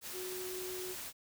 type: tone in noise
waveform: sine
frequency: 368.2 Hz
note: F#4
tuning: 8 cents flat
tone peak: -41 dBFS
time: 0.12-0.96 s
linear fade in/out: 50 ms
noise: white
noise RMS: -44 dBFS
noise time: 0.01-1.13 s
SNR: 0 dB
effects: none